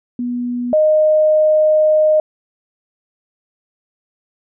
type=tone pair in turn; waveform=sine; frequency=243.9 / 617.3 Hz; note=B3 / D#5; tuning=-21 / -14 cents; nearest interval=octave + major third; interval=1607 cents; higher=second; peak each=-18 / -9 dBFS; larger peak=second; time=0.19-0.73 / 0.73-2.2 s; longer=second; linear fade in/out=2 ms; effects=none